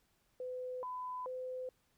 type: tone with pitch steps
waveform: sine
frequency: 505 / 1004 / 510 Hz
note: B4 / B5 / C5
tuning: +39 / +28 / -44 cents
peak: -39 dBFS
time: 0.4-1.69 s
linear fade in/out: 2 ms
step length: 430 ms
effects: pink hiss -75 dBFS RMS until 1.97 s